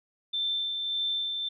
sine tone with tremolo, 3554 Hz, A7, 17 cents sharp, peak -26 dBFS, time 0.33-1.49 s, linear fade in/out 10 ms, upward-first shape sine, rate 1.7 Hz, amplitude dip 35%, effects none

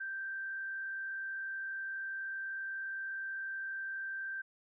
sine tone with frequency modulation, 1568 Hz, G6, in tune, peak -37 dBFS, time 0-4.42 s, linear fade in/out 10 ms, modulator 52.5 Hz, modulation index 0.34, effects none

